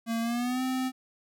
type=tone with pitch glide; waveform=square; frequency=228.8 to 258.3 Hz; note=A#3 to C4; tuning=-32 to -22 cents; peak=-28 dBFS; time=0.06-0.92 s; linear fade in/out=50 ms; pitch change=+210 cents; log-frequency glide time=0.21-0.62 s; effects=none